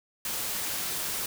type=noise; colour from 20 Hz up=white; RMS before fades=-32 dBFS; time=0.25-1.26 s; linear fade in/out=2 ms; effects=none